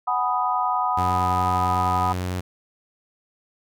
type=chord; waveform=sine; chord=G# minor seventh; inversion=third; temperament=equal; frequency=740 / 830.6 / 987.8 / 1244.5 Hz; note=F#5 / G#5 / B5 / D#6; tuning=0 / 0 / 0 / 0 cents; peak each=-25 / -30 / -24 / -25 dBFS; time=0.07-2.13 s; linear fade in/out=10 ms
type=tone; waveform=sawtooth; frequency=90.9 Hz; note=F#2; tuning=30 cents flat; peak=-21 dBFS; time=0.97-2.41 s; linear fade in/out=10 ms
effects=none